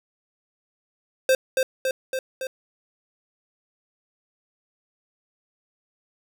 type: tone with echo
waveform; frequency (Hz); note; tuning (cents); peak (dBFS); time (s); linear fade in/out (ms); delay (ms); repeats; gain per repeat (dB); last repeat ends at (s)
square; 523.3; C5; 0; -16; 1.29-1.35; 2; 280; 4; -3; 2.47
effects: none